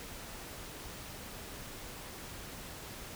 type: silence
effects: pink hiss -46 dBFS RMS until 3.15 s